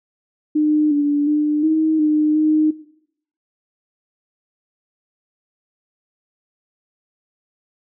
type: tone with pitch steps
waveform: sine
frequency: 303.2 / 290.3 / 299.4 / 315.4 / 304.4 / 308.6 Hz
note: D#4 / D4 / D4 / D#4 / D#4 / D#4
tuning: -45 / -20 / +33 / +24 / -38 / -14 cents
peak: -13 dBFS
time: 0.55-2.71 s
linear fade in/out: 10 ms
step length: 360 ms
effects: noise-tail reverb RT60 0.7 s tail -17 dB re dry